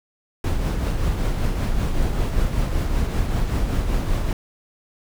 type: noise with tremolo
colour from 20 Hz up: brown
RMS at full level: -19 dBFS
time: 0.44-4.33 s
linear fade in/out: 2 ms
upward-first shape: triangle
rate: 5.2 Hz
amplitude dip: 45%
effects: none